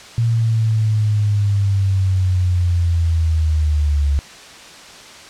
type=linear sweep; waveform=sine; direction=down; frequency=116.54 to 70.2 Hz; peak=-13 dBFS; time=0.18-4.19 s; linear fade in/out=0 ms; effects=white hiss -38 dBFS RMS until 5.29 s + low-pass 6000 Hz 12 dB/octave